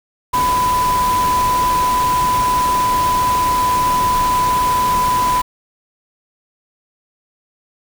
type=tone in noise; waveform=sine; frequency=998 Hz; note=B5; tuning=18 cents sharp; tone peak=-13 dBFS; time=0.33-5.42 s; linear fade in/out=10 ms; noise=pink; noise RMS=-24 dBFS; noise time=0.33-5.42 s; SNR=+8 dB; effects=none